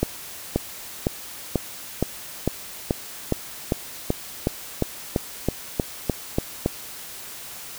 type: accelerating click train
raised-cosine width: 2 ms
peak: -6 dBFS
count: 18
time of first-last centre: 0.03-6.66 s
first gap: 530 ms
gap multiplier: 0.96
effects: white hiss -38 dBFS RMS until 7.78 s